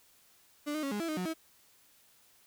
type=tone with pitch steps; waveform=35% pulse; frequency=294.3 / 307.8 / 275.9 / 206.7 / 331.9 / 309 / 182 / 322.2 Hz; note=D4 / D#4 / C#4 / G#3 / E4 / D#4 / F#3 / E4; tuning=+4 / -19 / -8 / -8 / +12 / -12 / -28 / -39 cents; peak=-31 dBFS; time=0.66-1.34 s; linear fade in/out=20 ms; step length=85 ms; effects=white hiss -64 dBFS RMS until 2.46 s